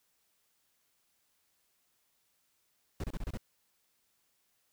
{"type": "noise bursts", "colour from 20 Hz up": "brown", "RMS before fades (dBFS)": -36, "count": 6, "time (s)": [3, 3.373], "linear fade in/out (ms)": 2, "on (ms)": 38, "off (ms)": 29, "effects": ["white hiss -75 dBFS RMS until 4.72 s"]}